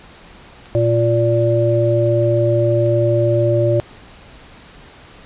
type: clicks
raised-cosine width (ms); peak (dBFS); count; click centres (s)
0.2; -24; 2; 0.658 / 2.862
type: harmonic tone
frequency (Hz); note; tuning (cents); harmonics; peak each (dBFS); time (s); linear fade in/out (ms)
116.54; A#2; 0; 1 / 3 / 5; -16 / -18 / -16; 0.75-3.8; 0
effects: pink hiss -42 dBFS RMS until 5.25 s + resampled to 8000 Hz